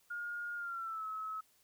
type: tone with pitch glide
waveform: sine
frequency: 1423 to 1289.9 Hz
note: F6 to E6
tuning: +32 to -38 cents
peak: -38 dBFS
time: 0.1-1.41 s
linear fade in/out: 10 ms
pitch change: -170 cents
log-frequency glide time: 0.56-1.06 s
effects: white hiss -70 dBFS RMS until 1.63 s